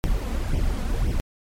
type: noise with flanger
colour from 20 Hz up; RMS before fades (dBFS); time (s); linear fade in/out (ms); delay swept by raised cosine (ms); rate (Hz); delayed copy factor
brown; -23; 0.04-1.2; 0; 0.34 to 4.04; 1.9; +0.7
effects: MP3 64 kbps